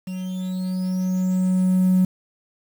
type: tone with level ramp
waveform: triangle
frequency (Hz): 185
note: F#3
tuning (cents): 0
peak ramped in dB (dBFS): -25 to -10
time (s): 0.07-2.05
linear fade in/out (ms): 5
effects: tanh soft clip ceiling -10 dBFS + 7-bit